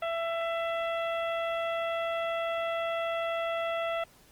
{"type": "harmonic tone", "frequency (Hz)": 667, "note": "E5", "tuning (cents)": 20, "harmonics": [1, 2, 3, 4, 5], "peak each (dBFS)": [-30, -36, -40, -42, -44], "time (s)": [0.02, 4.04], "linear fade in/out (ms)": 5, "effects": ["pink hiss -59 dBFS RMS until 4.31 s", "Opus 24 kbps"]}